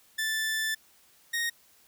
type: tone pair in turn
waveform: sawtooth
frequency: 1760 / 1864.7 Hz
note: A6 / A#6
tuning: 0 / 0 cents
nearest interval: minor second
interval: 100 cents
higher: second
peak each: -24 dBFS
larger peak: neither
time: 0.18-0.75 / 1.33-1.5 s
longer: first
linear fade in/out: 10 ms
effects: white hiss -61 dBFS RMS until 1.87 s